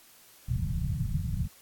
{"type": "low-pass noise", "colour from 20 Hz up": "white", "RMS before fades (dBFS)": -30, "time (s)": [0.48, 1.48], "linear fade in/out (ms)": 10, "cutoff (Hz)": 170, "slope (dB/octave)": 48, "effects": ["white hiss -56 dBFS RMS until 1.61 s", "AAC 64 kbps"]}